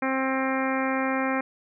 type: harmonic tone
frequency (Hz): 264.8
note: C4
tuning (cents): +21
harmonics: 1 / 2 / 3 / 4 / 5 / 6 / 7 / 8 / 9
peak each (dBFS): -27 / -30 / -32 / -33 / -34 / -35 / -35 / -36 / -37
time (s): 0.02-1.41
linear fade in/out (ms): 5
effects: none